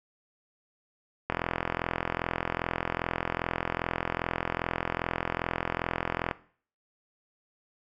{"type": "click train", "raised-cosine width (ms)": 0.5, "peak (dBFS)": -12, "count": 214, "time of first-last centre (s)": [1.3, 6.312], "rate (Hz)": 42.5, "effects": ["noise-tail reverb RT60 0.5 s tail -18 dB re dry"]}